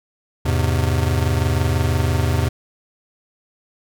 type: chord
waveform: square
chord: E augmented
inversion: none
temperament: just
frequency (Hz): 82.41 / 103.01 / 128.76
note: E2 / G#2 / B#2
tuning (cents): 0 / -14 / -27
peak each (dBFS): -20 / -23 / -22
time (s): 0.45-2.49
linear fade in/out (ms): 10
effects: none